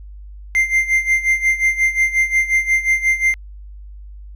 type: tone with tremolo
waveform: triangle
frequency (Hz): 2093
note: C7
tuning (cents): 0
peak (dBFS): -9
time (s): 0.55-3.34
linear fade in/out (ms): 0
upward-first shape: sine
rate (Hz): 5.6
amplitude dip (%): 80
effects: added 50 Hz sine -33 dBFS peak until 4.35 s